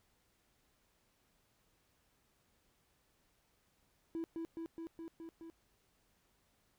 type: tone with echo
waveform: triangle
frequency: 329.6 Hz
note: E4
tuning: in tune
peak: -34 dBFS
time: 4.15-4.24 s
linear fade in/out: 0 ms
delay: 210 ms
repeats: 6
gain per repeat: -2 dB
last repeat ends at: 5.5 s
effects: tanh soft clip ceiling -33 dBFS + pink hiss -75 dBFS RMS until 6.78 s